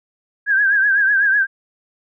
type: tone with vibrato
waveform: sine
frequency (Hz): 1616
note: G#6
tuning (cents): -48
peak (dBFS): -12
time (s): 0.46-1.47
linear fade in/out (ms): 50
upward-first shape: triangle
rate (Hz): 8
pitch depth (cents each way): 96
effects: none